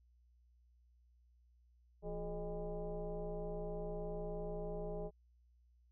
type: tone with frequency modulation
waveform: sine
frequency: 224.4 Hz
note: A3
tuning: 34 cents sharp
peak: -39 dBFS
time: 2.02-5.11 s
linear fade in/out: 50 ms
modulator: 196 Hz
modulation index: 2.3
effects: added 60 Hz sine -66 dBFS peak until 5.91 s